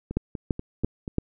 two click trains, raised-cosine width 3 ms, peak -19 / -10 dBFS, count 5 / 4, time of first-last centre 0.11-1.079 / 0.17-1.184 s, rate 4.13 / 2.96 Hz, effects none

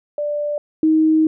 sine tone pair in turn, 589 / 314.9 Hz, D5 / D#4, +5 / +21 cents, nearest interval major seventh, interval 1084 cents, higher first, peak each -19 / -11 dBFS, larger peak second, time 0.18-0.58 / 0.83-1.27 s, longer second, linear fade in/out 2 ms, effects none

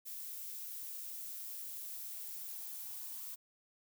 violet noise with high-pass filter sweep, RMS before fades -45 dBFS, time 0.05-3.36 s, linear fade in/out 20 ms, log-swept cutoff 340 to 990 Hz, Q 5.5, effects none

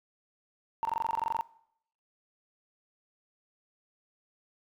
sine tone bursts, 913 Hz, A#5, 36 cents flat, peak -25 dBFS, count 14, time 0.83-1.41 s, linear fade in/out 0 ms, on 21 ms, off 22 ms, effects noise-tail reverb RT60 0.7 s tail -22 dB re dry + tanh soft clip ceiling -22 dBFS

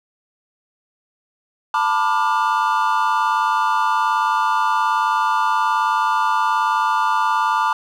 triangle chord, B half-diminished seventh, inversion third, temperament just, 889 / 987.8 / 1185.3 / 1422.4 Hz, A5 / B5 / D6 / F6, +18 / 0 / +16 / +31 cents, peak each -18 / -19 / -19 / -23 dBFS, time 1.74-7.73 s, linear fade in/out 2 ms, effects none

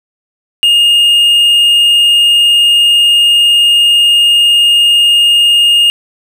triangle tone, 2839 Hz, F7, 28 cents sharp, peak -3 dBFS, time 0.63-5.9 s, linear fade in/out 0 ms, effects none

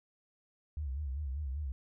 sine tone with vibrato, 70.3 Hz, C#2, 25 cents sharp, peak -34 dBFS, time 0.77-1.72 s, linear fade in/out 0 ms, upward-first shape sine, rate 5.1 Hz, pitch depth 150 cents each way, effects none

